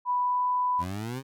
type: tone with pitch glide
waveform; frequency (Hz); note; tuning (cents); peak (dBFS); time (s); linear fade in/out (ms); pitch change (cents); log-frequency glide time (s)
sine; 987.8 to 994.1; B5 to B5; 0 to +11; -23; 0.05-0.85; 50; +11; 0.18-0.47
type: exponential sweep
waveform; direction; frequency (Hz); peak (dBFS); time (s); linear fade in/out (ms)
20% pulse; up; 82.9 to 138.5; -27; 0.78-1.23; 50
effects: none